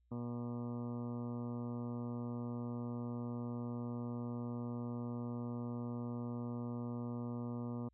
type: harmonic tone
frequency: 120 Hz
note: B2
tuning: 49 cents flat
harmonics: 1 / 2 / 3 / 4 / 5 / 6 / 7 / 8 / 9 / 10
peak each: -43 / -41 / -53 / -51 / -56 / -60 / -61 / -59 / -60 / -60 dBFS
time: 0.11-7.89 s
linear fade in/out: 10 ms
effects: added 60 Hz sine -70 dBFS peak until 7.93 s